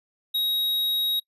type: tone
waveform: square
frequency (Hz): 3800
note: A#7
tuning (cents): +33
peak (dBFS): -23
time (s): 0.34-1.2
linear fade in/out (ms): 10
effects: noise-tail reverb RT60 0.1 s tail -24 dB re dry + resampled to 32000 Hz